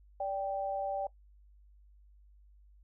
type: tone pair together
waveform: sine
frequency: 581.7 / 784 Hz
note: D5 / G5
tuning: -17 / 0 cents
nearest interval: perfect fourth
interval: 517 cents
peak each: -35 / -34 dBFS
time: 0.2-1.07 s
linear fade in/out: 5 ms
effects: noise-tail reverb RT60 0.1 s tail -18 dB re dry + added 50 Hz sine -57 dBFS peak until 2.83 s